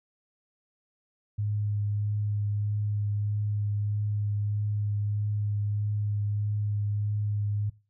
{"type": "tone with vibrato", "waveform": "sine", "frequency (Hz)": 103.83, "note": "G#2", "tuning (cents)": 0, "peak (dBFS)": -26, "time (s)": [1.38, 7.7], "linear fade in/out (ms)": 10, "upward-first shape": "triangle", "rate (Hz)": 1.6, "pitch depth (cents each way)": 14, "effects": ["noise-tail reverb RT60 0.3 s tail -19 dB re dry"]}